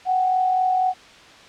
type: tone pair together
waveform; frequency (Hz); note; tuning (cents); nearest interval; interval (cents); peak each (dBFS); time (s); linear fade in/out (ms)
sine; 741.9 / 786; F#5 / G5; +4 / +4; minor second; 100; -17 / -29; 0.05-0.94; 50
effects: white hiss -45 dBFS RMS until 1.48 s + low-pass 4000 Hz 12 dB/octave